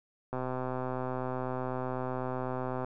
click train, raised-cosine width 1 ms, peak -21 dBFS, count 323, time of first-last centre 0.33-2.846 s, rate 128 Hz, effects none

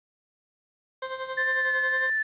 20% pulse tone with tremolo, 523.3 Hz, C5, in tune, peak -24 dBFS, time 1.02-2.1 s, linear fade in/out 5 ms, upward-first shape sine, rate 11 Hz, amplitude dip 65%
sine tone with vibrato, 1751 Hz, A6, 9 cents flat, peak -23 dBFS, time 1.37-2.23 s, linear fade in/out 10 ms, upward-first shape sine, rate 1.8 Hz, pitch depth 21 cents each way
effects resampled to 8000 Hz + 9-bit

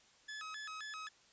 sawtooth tone with vibrato, 1479 Hz, F#6, 1 cent flat, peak -40 dBFS, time 0.28-1.09 s, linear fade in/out 10 ms, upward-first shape square, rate 3.8 Hz, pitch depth 260 cents each way, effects white hiss -66 dBFS RMS until 1.32 s + resampled to 16000 Hz

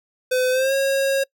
square tone with pitch glide, 508 to 544.5 Hz, B4 to C#5, +49 to -31 cents, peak -18 dBFS, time 0.31-1.24 s, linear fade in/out 10 ms, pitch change +120 cents, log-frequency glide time 0.51-0.73 s, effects noise-tail reverb RT60 0.1 s tail -25 dB re dry

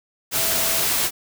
sine tone in noise, 659.3 Hz, E5, in tune, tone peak -32 dBFS, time 0.35-0.86 s, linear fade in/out 50 ms, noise white, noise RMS -21 dBFS, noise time 0.31-1.11 s, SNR -14 dB, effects none

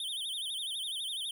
square tone with vibrato, 3372 Hz, G#7, 26 cents sharp, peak -35 dBFS, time 0-1.31 s, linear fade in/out 2 ms, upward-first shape sine, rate 12 Hz, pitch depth 180 cents each way, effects none

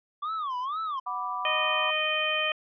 triangle tone with vibrato, 1140 Hz, C#6, 48 cents sharp, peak -27 dBFS, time 0.22-1 s, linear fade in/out 10 ms, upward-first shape sine, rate 2.1 Hz, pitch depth 250 cents each way
sine chord, B minor, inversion second, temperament equal, 740 / 987.8 / 1174.7 Hz, F#5 / B5 / D6, 0 / 0 / 0 cents, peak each -37 / -33 / -32 dBFS, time 1.06-1.91 s, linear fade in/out 10 ms
harmonic tone, 618 Hz, D#5, 12 cents flat, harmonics 1 / 2 / 3 / 4 / 5, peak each -32 / -33 / -33 / -29 / -30 dBFS, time 1.45-2.52 s, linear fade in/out 2 ms
effects resampled to 11025 Hz

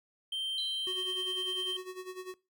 triangle tone, 3136 Hz, G7, in tune, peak -31 dBFS, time 0.32-1.77 s, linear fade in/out 5 ms
sine tone with exponential decay, 4000 Hz, B7, 21 cents sharp, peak -34 dBFS, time 0.58-1.27 s, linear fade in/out 2 ms, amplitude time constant 150 ms
square tone with tremolo, 370 Hz, F#4, in tune, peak -38 dBFS, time 0.87-2.34 s, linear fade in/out 0 ms, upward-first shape sine, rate 10 Hz, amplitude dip 75%
effects noise-tail reverb RT60 0.3 s tail -23 dB re dry

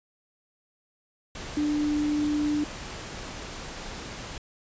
sine tone in noise, 297.1 Hz, D4, 20 cents sharp, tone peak -23 dBFS, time 1.57-2.64 s, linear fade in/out 2 ms, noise pink, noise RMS -38 dBFS, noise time 1.35-4.38 s, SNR +12 dB, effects resampled to 16000 Hz

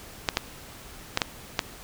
clicks, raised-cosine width 0.2 ms, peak -4 dBFS, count 5, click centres 0.288 / 0.371 / 1.174 / 1.218 / 1.592 s, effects pink hiss -45 dBFS RMS until 1.83 s

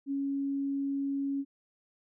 sine tone, 277.2 Hz, C#4, in tune, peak -29 dBFS, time 0.06-1.45 s, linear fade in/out 50 ms, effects none

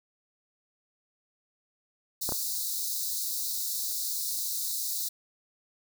white high-pass noise, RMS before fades -32 dBFS, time 2.21-5.09 s, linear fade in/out 10 ms, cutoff 3800 Hz, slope 96 dB/octave
clicks, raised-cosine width 1 ms, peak -19 dBFS, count 2, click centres 2.291 / 2.322 s
effects none

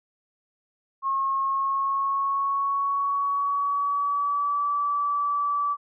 sine tone with pitch glide, 1084 to 1155.1 Hz, C#6 to D6, -39 to -29 cents, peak -22 dBFS, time 1.02-5.77 s, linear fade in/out 50 ms, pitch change +110 cents, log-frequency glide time 1.42-4.67 s, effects none

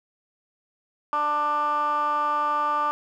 15% pulse tone with band-pass filter, 296.2 Hz, D4, 15 cents sharp, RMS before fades -24 dBFS, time 1.13-2.91 s, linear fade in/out 0 ms, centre 1100 Hz, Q 7, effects none

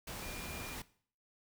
sine tone in noise, 2406 Hz, D7, 41 cents sharp, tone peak -49 dBFS, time 0.22-0.75 s, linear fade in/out 5 ms, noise pink, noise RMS -44 dBFS, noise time 0.07-0.82 s, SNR -8 dB, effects noise-tail reverb RT60 0.5 s tail -18 dB re dry

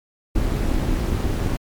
brown noise with amplitude modulation, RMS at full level -18 dBFS, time 0.35-1.57 s, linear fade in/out 10 ms, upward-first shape sine, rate 288 Hz, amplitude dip 65%, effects MP3 96 kbps

